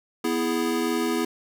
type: chord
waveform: square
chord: E major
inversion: second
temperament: equal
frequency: 246.9 / 329.6 / 415.3 Hz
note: B3 / E4 / G#4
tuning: 0 / 0 / 0 cents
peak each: -28 / -27 / -29 dBFS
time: 0.24-1.25 s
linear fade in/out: 5 ms
effects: none